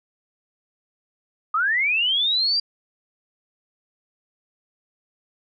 sine linear sweep, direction up, 1200 to 4784 Hz, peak -18 dBFS, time 1.54-2.6 s, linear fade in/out 5 ms, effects none

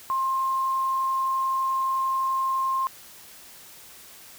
sine tone with frequency modulation, 1060 Hz, C6, 22 cents sharp, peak -22 dBFS, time 0.1-2.87 s, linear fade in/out 0 ms, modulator 31.6 Hz, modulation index 0.22, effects white hiss -47 dBFS RMS until 4.38 s

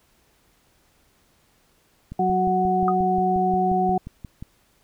click train, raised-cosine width 5 ms, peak -22 dBFS, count 14, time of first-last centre 2.12-4.425 s, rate 5.64 Hz
harmonic tone, 185 Hz, F#3, in tune, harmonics 1 / 2 / 4, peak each -24 / -25 / -20 dBFS, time 2.19-3.98 s, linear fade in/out 5 ms
sine tone with exponential decay, 1244.5 Hz, D#6, in tune, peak -17 dBFS, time 2.88-2.95 s, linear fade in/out 2 ms, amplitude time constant 15 ms
effects pink hiss -62 dBFS RMS until 4.83 s

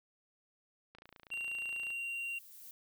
click train, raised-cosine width 0.3 ms, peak -37 dBFS, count 28, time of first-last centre 0.95-1.904 s, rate 28.3 Hz
violet noise with exponential growth, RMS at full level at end -50 dBFS, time 1.05-2.71 s, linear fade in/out 2 ms, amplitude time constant 360 ms
triangle tone, 2762 Hz, F7, 20 cents flat, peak -35 dBFS, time 1.31-2.39 s, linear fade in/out 10 ms
effects none

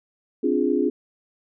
sine chord, D half-diminished seventh, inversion third, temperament equal, 261.6 / 293.7 / 349.2 / 415.3 Hz, C4 / D4 / F4 / Ab4, 0 / 0 / 0 / 0 cents, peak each -24 dBFS, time 0.43-0.9 s, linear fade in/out 10 ms, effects none

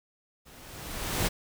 pink noise with level ramp, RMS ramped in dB -53 to -26 dBFS, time 0.45-1.29 s, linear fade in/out 20 ms, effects none

